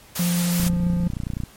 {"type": "noise", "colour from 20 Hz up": "white", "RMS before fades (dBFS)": -28, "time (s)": [0.15, 0.69], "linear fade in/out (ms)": 10}
{"type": "tone with vibrato", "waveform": "triangle", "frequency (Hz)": 174.61, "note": "F3", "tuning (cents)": 0, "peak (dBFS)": -17, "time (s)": [0.19, 1.08], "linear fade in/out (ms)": 5, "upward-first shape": "sine", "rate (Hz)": 15, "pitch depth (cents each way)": 13}
{"type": "click train", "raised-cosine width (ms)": 5, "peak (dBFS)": -15, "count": 26, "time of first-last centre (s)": [0.6, 1.436], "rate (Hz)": 29.9}
{"effects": ["pink hiss -49 dBFS RMS until 1.56 s", "MP3 64 kbps"]}